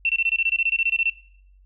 sine tone bursts, 2700 Hz, E7, 41 cents sharp, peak -18 dBFS, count 16, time 0.05-1.098 s, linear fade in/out 2 ms, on 43 ms, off 24 ms, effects noise-tail reverb RT60 0.6 s tail -18 dB re dry + added 47 Hz sine -50 dBFS peak until 1.65 s

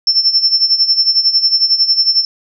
sine tone with tremolo, 5360 Hz, E8, 28 cents sharp, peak -6 dBFS, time 0.07-2.25 s, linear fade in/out 2 ms, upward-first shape sine, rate 11 Hz, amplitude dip 75%, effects none

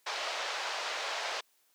pink band-pass noise, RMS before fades -36 dBFS, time 0.06-1.41 s, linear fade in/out 10 ms, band 570 to 5600 Hz, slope 24 dB/octave, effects white hiss -70 dBFS RMS until 1.74 s + high-pass 300 Hz 12 dB/octave

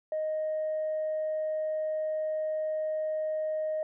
sine tone, 622.3 Hz, D#5, in tune, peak -27 dBFS, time 0.12-3.83 s, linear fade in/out 2 ms, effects tanh soft clip ceiling -25 dBFS

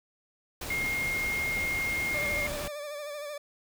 pink noise, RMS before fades -37 dBFS, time 0.61-2.68 s, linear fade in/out 5 ms
sine tone, 2135 Hz, C7, 34 cents sharp, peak -28 dBFS, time 0.7-2.47 s, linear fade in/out 5 ms
40% pulse tone with vibrato, 587.3 Hz, D5, in tune, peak -35 dBFS, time 2.14-3.38 s, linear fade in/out 5 ms, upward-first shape sine, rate 13 Hz, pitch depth 49 cents each way
effects none

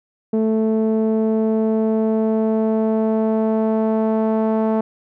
sawtooth tone with low-pass filter sweep, 220 Hz, A3, in tune, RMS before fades -18 dBFS, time 0.33-4.81 s, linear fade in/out 5 ms, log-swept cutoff 460 to 790 Hz, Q 1.6, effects none

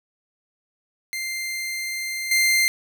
sawtooth tone with level steps, 2093 Hz, C7, in tune, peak -23 / -13 dBFS, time 1.13-2.68 s, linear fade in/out 0 ms, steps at 2.31 s, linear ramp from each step 5 ms, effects none

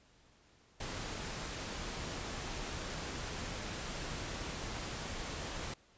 pink noise, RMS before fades -41 dBFS, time 0.8-5.74 s, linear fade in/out 5 ms, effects pink hiss -66 dBFS RMS until 5.97 s + resampled to 16000 Hz

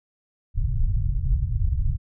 pink low-pass noise, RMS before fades -22 dBFS, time 0.54-1.98 s, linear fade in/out 50 ms, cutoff 130 Hz, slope 48 dB/octave, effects none

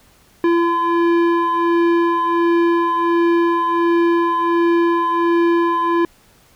sine tone with frequency modulation, 339.3 Hz, F4, 50 cents flat, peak -10 dBFS, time 0.44-6.05 s, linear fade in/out 2 ms, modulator 680 Hz, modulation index 1.2, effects tanh soft clip ceiling -12 dBFS + pink hiss -52 dBFS RMS until 6.55 s

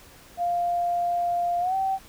sine tone with pitch glide, 698.5 to 770.6 Hz, F5 to G5, 0 to -30 cents, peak -22 dBFS, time 0.37-1.99 s, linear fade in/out 50 ms, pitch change +170 cents, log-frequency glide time 1.6-1.75 s, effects pink hiss -50 dBFS RMS until 2.08 s

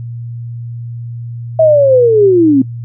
sine linear sweep, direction down, 650 to 256.7 Hz, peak -4 dBFS, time 1.59-2.62 s, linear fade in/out 5 ms, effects noise-tail reverb RT60 0.1 s tail -17 dB re dry + added 118 Hz sine -21 dBFS peak until 2.84 s

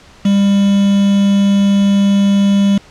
triangle tone with quantisation, 199.3 Hz, G3, 29 cents sharp, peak -6 dBFS, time 0.25-2.78 s, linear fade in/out 5 ms, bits 4, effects pink hiss -42 dBFS RMS until 2.9 s + low-pass 6000 Hz 12 dB/octave

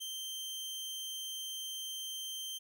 sawtooth tone, 3136 Hz, G7, in tune, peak -36 dBFS, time 0-2.59 s, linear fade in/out 20 ms, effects none

